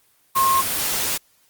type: tone in noise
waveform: sine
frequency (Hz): 1069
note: C6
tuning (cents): +37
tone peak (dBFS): -15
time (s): 0.35-0.62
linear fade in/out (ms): 20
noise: white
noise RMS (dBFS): -23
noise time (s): 0.35-1.18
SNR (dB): +5
effects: white hiss -60 dBFS RMS until 1.49 s + Opus 24 kbps